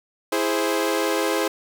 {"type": "chord", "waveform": "sawtooth", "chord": "E augmented", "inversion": "none", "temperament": "equal", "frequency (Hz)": [329.6, 415.3, 523.3], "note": ["E4", "G#4", "B#4"], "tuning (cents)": [0, 0, 0], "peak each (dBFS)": -21, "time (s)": [0.32, 1.48], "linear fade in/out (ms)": 5, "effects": []}